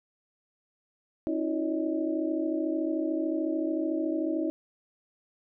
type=tone cluster; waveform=sine; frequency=270.5 / 319.2 / 352.8 / 568 / 630 Hz; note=C#4 / D#4 / F4 / C#5 / D#5; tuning=-42 / +44 / +18 / +42 / +21 cents; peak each=-35 / -28 / -36 / -37 / -37 dBFS; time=1.27-4.5 s; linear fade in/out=0 ms; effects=none